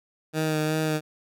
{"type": "tone with vibrato", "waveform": "15% pulse", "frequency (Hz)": 155.56, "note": "D#3", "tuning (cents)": 0, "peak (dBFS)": -17, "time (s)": [0.33, 1.01], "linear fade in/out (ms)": 50, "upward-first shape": "sine", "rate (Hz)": 2.7, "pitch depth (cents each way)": 20, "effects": []}